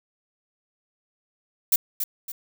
violet noise with echo, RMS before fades -18 dBFS, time 1.72-1.76 s, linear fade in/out 5 ms, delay 280 ms, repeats 2, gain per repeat -8 dB, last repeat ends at 2.32 s, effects none

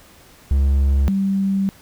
triangle / sine tone pair in turn, 68.9 / 194.88 Hz, C#2 / G3, -10 / -10 cents, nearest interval octave + tritone, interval 1800 cents, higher second, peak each -11 / -16 dBFS, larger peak first, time 0.51-1.08 / 1.08-1.69 s, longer second, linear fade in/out 0 ms, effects pink hiss -48 dBFS RMS until 1.81 s

